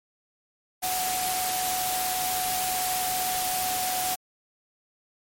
sine tone in noise, 740 Hz, F#5, in tune, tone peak -28 dBFS, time 0.82-4.16 s, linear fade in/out 20 ms, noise white, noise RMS -29 dBFS, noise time 0.82-4.16 s, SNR -2 dB, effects MP3 64 kbps

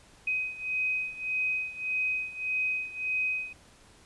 sine beating tone pair, 2516 / 2517.7 Hz, D#7 / D#7, +19 / +20 cents, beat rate 1.7 Hz, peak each -30 / -33 dBFS, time 0.27-3.53 s, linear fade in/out 5 ms, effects pink hiss -57 dBFS RMS until 4.05 s + resampled to 24000 Hz

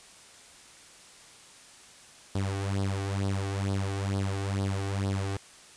sawtooth tone with flanger, 98 Hz, G2, in tune, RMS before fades -30 dBFS, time 2.35-5.37 s, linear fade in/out 5 ms, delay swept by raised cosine 0.21 to 2.71 ms, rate 2.2 Hz, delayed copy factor +0.75, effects white hiss -52 dBFS RMS until 5.76 s + resampled to 22050 Hz

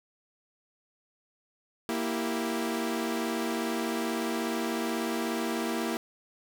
sawtooth chord, E diminished, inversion second, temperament equal, 233.1 / 329.6 / 392 Hz, Bb3 / E4 / G4, 0 / 0 / 0 cents, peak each -28 / -29 / -32 dBFS, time 1.89-5.97 s, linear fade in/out 0 ms, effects 9-bit

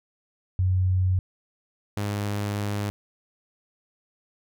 sine / sawtooth tone pair in turn, 92.5 / 102.68 Hz, F#2 / G#2, 0 / -19 cents, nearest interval major second, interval 181 cents, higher second, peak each -19 / -22 dBFS, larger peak first, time 0.59-1.19 / 1.97-2.9 s, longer second, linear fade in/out 0 ms, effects none

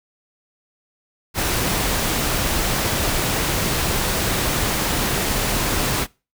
pink noise, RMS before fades -21 dBFS, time 1.34-6.07 s, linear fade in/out 50 ms, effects noise-tail reverb RT60 0.3 s tail -24 dB re dry

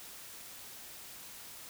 silence, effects white hiss -49 dBFS RMS until 1.69 s

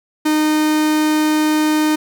45% pulse tone, 307.1 Hz, D#4, 23 cents flat, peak -13 dBFS, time 0.25-1.96 s, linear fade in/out 10 ms, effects none

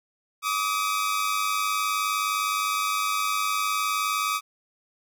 sawtooth tone pair together, 1159 / 1258.5 Hz, D6 / D#6, -23 / +19 cents, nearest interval minor second, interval 142 cents, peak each -23 dBFS, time 0.42-4.41 s, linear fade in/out 50 ms, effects none

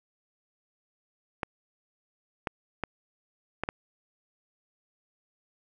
clicks, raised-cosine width 0.5 ms, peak -14 dBFS, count 5, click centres 1.432 / 2.472 / 2.837 / 3.636 / 3.689 s, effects none

